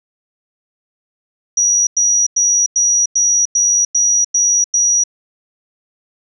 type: tone bursts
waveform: sine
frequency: 5800 Hz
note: F#8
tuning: 35 cents flat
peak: -10 dBFS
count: 9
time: 1.57-5.038 s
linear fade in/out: 5 ms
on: 300 ms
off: 96 ms
effects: none